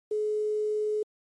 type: tone with quantisation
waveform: sine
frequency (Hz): 425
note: G#4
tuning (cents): +40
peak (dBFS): -25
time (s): 0.11-1.03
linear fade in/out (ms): 5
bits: 9
effects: MP3 48 kbps